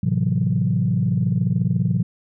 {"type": "chord", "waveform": "sine", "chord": "F# half-diminished seventh", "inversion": "first", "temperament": "equal", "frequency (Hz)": [110, 130.81, 164.81, 185], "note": ["A2", "C3", "E3", "F#3"], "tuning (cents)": [0, 0, 0, 0], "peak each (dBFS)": -22, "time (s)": [0.03, 2.03], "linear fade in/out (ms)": 5, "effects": ["tanh soft clip ceiling -9 dBFS"]}